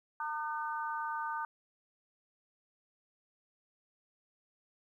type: harmonic tone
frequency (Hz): 303.1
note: D#4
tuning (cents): -45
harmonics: 3 / 4 / 5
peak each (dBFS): -37 / -39 / -41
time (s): 0.2-1.45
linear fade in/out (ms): 2
effects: 12-bit